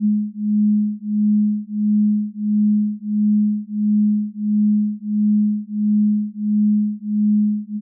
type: beating tone pair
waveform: sine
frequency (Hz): 209.1 / 210.6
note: G#3 / G#3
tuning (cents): +12 / +24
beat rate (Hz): 1.5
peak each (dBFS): -18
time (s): 0-7.81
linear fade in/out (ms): 50
effects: none